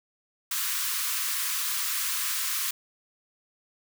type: high-pass noise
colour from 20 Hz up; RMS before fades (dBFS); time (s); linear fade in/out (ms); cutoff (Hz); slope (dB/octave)
white; -29; 0.51-2.71; 5; 1000; 96
effects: none